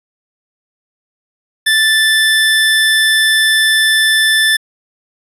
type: tone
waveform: 25% pulse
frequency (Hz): 1760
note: A6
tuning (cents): 0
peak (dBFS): -5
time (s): 1.66-4.57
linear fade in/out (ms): 10
effects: resampled to 32000 Hz